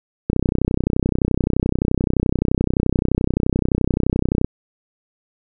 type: click train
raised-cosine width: 3 ms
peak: -4 dBFS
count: 132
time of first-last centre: 0.3-4.446 s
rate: 31.6 Hz
effects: none